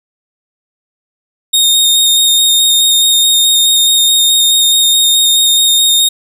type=tone with vibrato; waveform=sawtooth; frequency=3697 Hz; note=A#7; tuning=15 cents flat; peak=-4 dBFS; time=1.53-6.09 s; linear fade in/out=10 ms; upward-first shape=square; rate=4.7 Hz; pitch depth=12 cents each way; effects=none